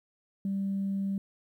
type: tone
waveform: sine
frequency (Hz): 196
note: G3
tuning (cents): 0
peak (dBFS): -27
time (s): 0.45-1.18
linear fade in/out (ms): 2
effects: tanh soft clip ceiling -24 dBFS + 11-bit